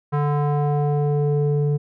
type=tone with low-pass filter sweep; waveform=square; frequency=146.3 Hz; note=D3; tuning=6 cents flat; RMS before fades=-20 dBFS; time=0.12-1.78 s; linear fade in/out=20 ms; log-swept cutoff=1200 to 340 Hz; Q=2.1; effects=none